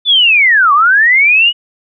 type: linear two-way sweep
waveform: sine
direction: down then up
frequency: 3540 to 1108.7 to 2950 Hz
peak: -5 dBFS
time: 0.05-1.53 s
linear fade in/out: 50 ms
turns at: 0.73 s
effects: none